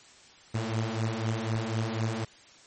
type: beating tone pair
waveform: sawtooth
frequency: 110 / 114 Hz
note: A2 / A#2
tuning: 0 / -38 cents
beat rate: 4 Hz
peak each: -27 dBFS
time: 0.54-2.25 s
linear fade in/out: 10 ms
effects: white hiss -54 dBFS RMS until 2.66 s + MP3 32 kbps